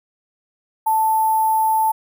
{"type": "tone with sample-and-hold", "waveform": "sine", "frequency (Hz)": 880, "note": "A5", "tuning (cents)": 0, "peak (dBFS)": -14, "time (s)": [0.86, 1.92], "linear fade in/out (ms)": 10, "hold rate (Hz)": 11025, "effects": []}